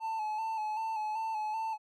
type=tone with vibrato; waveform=triangle; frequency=873 Hz; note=A5; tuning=14 cents flat; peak=-30 dBFS; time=0-1.78 s; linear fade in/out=50 ms; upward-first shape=square; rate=2.6 Hz; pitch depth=35 cents each way; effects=none